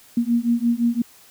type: beating tone pair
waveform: sine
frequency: 233.1 / 238.9 Hz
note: A#3 / A#3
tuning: 0 / +43 cents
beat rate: 5.8 Hz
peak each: -20 dBFS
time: 0.17-1.02 s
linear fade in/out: 5 ms
effects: white hiss -50 dBFS RMS until 1.3 s